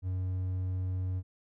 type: tone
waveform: triangle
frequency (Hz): 92.5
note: F#2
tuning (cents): 0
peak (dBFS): -28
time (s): 0.02-1.23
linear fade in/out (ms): 50
effects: none